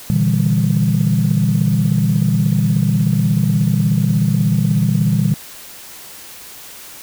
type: chord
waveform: sine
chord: E half-diminished seventh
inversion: second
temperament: just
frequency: 118.67 / 148.33 / 164.81 / 197.78 Hz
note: Bb2 / D3 / E3 / G3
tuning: +31 / +18 / 0 / +16 cents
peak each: -17 dBFS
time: 0.1-5.34 s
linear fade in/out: 0 ms
effects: tanh soft clip ceiling -4 dBFS + white hiss -36 dBFS RMS until 7.02 s